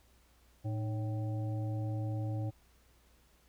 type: harmonic tone with a mistuned harmonic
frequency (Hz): 110.4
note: A2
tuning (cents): +6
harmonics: 1 / 3 / 5 / 7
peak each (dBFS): -33 / -43 / -47 / -50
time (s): 0.64-2.51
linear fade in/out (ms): 20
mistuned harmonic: 3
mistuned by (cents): -120
effects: added 60 Hz sine -65 dBFS peak until 3.48 s + pink hiss -68 dBFS RMS until 3.48 s